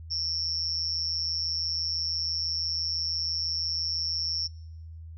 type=tone with amplitude modulation; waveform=sine; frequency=5430 Hz; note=F8; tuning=50 cents flat; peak=-23 dBFS; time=0.1-4.48 s; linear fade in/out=20 ms; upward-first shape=sine; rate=166 Hz; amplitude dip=95%; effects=noise-tail reverb RT60 0.9 s tail -26 dB re dry + added 81 Hz sine -40 dBFS peak until 5.17 s